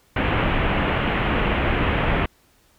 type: low-pass noise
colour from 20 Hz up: pink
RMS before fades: -21 dBFS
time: 0.16-2.26 s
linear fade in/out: 5 ms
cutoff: 3000 Hz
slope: 48 dB/octave
effects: pink hiss -59 dBFS RMS until 2.78 s